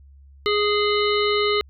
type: harmonic tone with a mistuned harmonic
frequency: 415.3 Hz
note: G#4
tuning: in tune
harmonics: 1 / 3 / 5 / 7 / 9 / 10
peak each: -20 / -25 / -27 / -28 / -30 / -30 dBFS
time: 0.46-1.61 s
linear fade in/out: 0 ms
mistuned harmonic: 7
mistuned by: +47 cents
effects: added 69 Hz sine -45 dBFS peak until 1.69 s